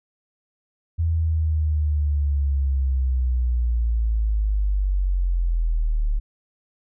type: linear sweep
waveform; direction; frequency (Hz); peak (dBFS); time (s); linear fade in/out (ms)
sine; down; 83.1 to 36.18; -18; 0.98-6.2; 20
effects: none